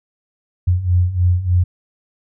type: beating tone pair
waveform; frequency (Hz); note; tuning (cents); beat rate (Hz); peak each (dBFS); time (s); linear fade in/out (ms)
sine; 87.31 / 90.61; F2 / F#2; 0 / -36; 3.3; -18 / -14; 0.67-1.64; 10
effects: none